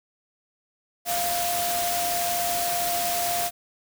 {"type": "tone in noise", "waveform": "sine", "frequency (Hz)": 698.5, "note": "F5", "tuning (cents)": 0, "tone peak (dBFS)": -26, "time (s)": [1.05, 3.51], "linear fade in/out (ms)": 50, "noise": "white", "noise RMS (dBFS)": -28, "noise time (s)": [1.05, 3.51], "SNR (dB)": -1, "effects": []}